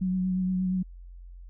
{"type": "tone with vibrato", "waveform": "sine", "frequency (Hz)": 185, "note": "F#3", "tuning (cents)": 0, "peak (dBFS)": -24, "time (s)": [0.01, 0.83], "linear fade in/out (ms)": 10, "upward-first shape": "triangle", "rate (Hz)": 8.5, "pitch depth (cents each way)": 26, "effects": ["added 44 Hz sine -42 dBFS peak until 1.49 s"]}